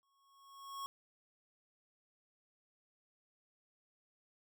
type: tone with exponential growth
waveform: square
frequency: 1100 Hz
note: C#6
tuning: 14 cents flat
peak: -40 dBFS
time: 0.03-0.86 s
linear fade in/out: 0 ms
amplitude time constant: 180 ms
effects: none